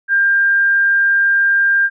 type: tone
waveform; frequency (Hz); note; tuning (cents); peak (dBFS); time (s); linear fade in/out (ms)
sine; 1597; G6; +32; -10; 0.08-1.9; 50
effects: none